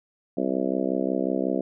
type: harmonic tone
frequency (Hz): 65.5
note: C2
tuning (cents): +2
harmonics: 3 / 4 / 5 / 6 / 7 / 8 / 9 / 10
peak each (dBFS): -31 / -28 / -29 / -31 / -35 / -32 / -33 / -34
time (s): 0.37-1.61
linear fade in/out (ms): 5
effects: none

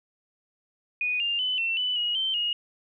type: tone with pitch steps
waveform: sine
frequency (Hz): 2474 / 2801 / 3014 / 2698 / 2990 / 2896 / 3108 / 2872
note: D#7 / F7 / F#7 / E7 / F#7 / F#7 / G7 / F7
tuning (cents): -10 / +4 / +31 / +40 / +17 / -38 / -16 / +48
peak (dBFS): -24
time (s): 1.01-2.53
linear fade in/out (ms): 2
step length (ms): 190
effects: none

